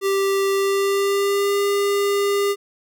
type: tone with pitch glide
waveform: square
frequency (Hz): 392 to 402.6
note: G4 to G4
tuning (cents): 0 to +46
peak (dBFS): -18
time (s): 0.01-2.56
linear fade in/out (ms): 50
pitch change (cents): +46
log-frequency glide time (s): 0.53-1.59
effects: none